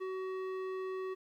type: tone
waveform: square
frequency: 376.3 Hz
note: F#4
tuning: 29 cents sharp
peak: -37 dBFS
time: 0-1.15 s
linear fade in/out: 20 ms
effects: low-pass 2000 Hz 12 dB/octave + 12-bit